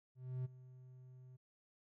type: tone with ADSR envelope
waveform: triangle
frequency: 127.8 Hz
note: C3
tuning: 40 cents flat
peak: -35 dBFS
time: 0.15-1.37 s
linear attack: 300 ms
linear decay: 18 ms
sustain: -18 dB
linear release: 15 ms
effects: none